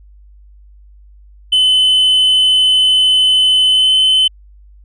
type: tone with pitch glide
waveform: sine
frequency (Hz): 3031 to 3049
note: F#7 to G7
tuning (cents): +41 to -49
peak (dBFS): -5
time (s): 1.52-4.28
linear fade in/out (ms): 10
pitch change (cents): +10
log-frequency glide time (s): 3.7-3.92
effects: tanh soft clip ceiling -7 dBFS + added 50 Hz sine -39 dBFS peak until 4.84 s